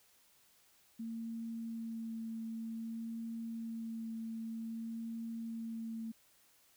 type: tone with vibrato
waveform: sine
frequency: 226.7 Hz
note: A#3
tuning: 48 cents flat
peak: -39 dBFS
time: 0.99-6.12 s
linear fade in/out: 10 ms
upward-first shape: sine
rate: 0.53 Hz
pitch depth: 12 cents each way
effects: white hiss -68 dBFS RMS until 6.76 s